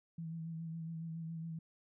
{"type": "tone with vibrato", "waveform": "sine", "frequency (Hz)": 163.6, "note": "E3", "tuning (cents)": -13, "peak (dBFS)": -40, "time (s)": [0.18, 1.59], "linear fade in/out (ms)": 5, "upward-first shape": "sine", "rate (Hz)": 7.2, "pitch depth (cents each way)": 30, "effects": []}